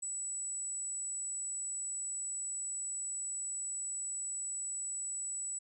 sine tone, 7890 Hz, B8, 3 cents flat, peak -36 dBFS, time 0.02-5.59 s, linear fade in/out 10 ms, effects none

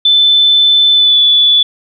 sine tone with pitch glide, 3520 to 3456 Hz, A7 to A7, 0 to -32 cents, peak -5 dBFS, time 0.05-1.63 s, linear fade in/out 5 ms, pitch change -32 cents, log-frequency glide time 0.93-1.19 s, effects none

